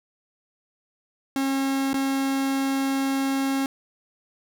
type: tone with dropouts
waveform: 45% pulse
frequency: 271 Hz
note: C#4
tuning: 39 cents flat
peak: -22 dBFS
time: 1.36-3.66 s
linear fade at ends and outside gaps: 1 ms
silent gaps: 1.932-1.942 s
effects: none